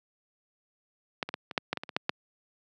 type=clicks; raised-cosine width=0.3 ms; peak=-13 / -19 / -16 / -21 / -9 / -12 / -16 / -20 / -23 / -9 / -9 dBFS; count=11; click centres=1.228 / 1.29 / 1.341 / 1.512 / 1.578 / 1.73 / 1.773 / 1.835 / 1.892 / 1.965 / 2.094 s; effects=high-pass 150 Hz 12 dB/octave